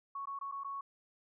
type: tone with dropouts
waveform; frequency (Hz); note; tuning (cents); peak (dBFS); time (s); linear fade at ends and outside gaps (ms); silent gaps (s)
sine; 1108.7; C#6; 0; -38; 0.15-0.81; 5; 0.256-0.271 / 0.39-0.411 / 0.515-0.521 / 0.636-0.645
effects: none